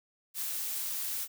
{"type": "noise", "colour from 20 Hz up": "blue", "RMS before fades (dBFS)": -35, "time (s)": [0.34, 1.28], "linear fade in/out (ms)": 50, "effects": []}